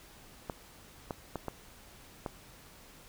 clicks, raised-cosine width 1 ms, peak -21 dBFS, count 5, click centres 0.498 / 1.108 / 1.357 / 1.483 / 2.262 s, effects pink hiss -55 dBFS RMS until 3.08 s

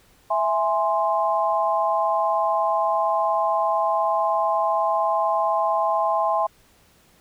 sine chord, E augmented, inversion none, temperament equal, 659.3 / 830.6 / 1046.5 Hz, E5 / G#5 / B#5, 0 / 0 / 0 cents, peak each -23 dBFS, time 0.3-6.47 s, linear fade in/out 10 ms, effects pink hiss -57 dBFS RMS until 7.2 s

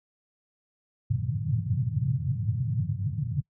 pink band-pass noise, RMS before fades -28 dBFS, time 1.1-3.42 s, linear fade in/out 10 ms, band 100 to 150 Hz, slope 48 dB/octave, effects noise-tail reverb RT60 0.1 s tail -24 dB re dry

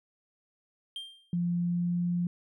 triangle tone with exponential decay, 3180 Hz, G7, 24 cents sharp, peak -32 dBFS, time 0.96-1.36 s, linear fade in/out 1 ms, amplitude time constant 85 ms
sine tone with pitch glide, 173.9 to 175.01 Hz, F3 to F3, -7 to +4 cents, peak -26 dBFS, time 1.33-2.27 s, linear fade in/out 2 ms, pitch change +11 cents, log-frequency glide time 1.56-2.05 s
effects none

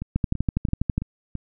two click trains, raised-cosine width 5 ms, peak -17 / -9 dBFS, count 5 / 11, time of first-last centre 0.02-1.353 / 0.16-0.98 s, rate 3 / 12.2 Hz, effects none

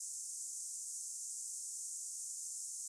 pink band-pass noise, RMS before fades -45 dBFS, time 0-2.88 s, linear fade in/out 5 ms, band 6400 to 9200 Hz, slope 48 dB/octave, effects none

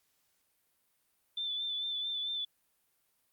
sine tone with vibrato, 3520 Hz, A7, in tune, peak -33 dBFS, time 1.37-2.45 s, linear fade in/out 5 ms, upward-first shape sine, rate 4.5 Hz, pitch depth 32 cents each way, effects white hiss -75 dBFS RMS until 3.32 s + Opus 48 kbps

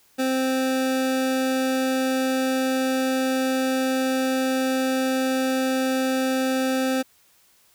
25% pulse tone, 261.6 Hz, C4, in tune, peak -17 dBFS, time 0.18-7.03 s, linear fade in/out 20 ms, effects white hiss -59 dBFS RMS until 7.74 s

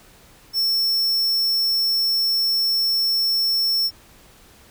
square tone, 5400 Hz, E8, 41 cents sharp, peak -18 dBFS, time 0.53-3.91 s, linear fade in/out 50 ms, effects pink hiss -50 dBFS RMS until 4.7 s

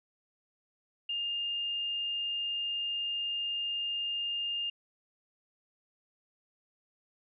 sine tone, 2816 Hz, F7, 14 cents sharp, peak -31 dBFS, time 1.09-4.7 s, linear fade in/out 5 ms, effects none

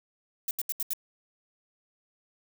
violet noise bursts, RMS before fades -30 dBFS, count 5, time 0.48-0.934 s, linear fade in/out 2 ms, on 30 ms, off 76 ms, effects none

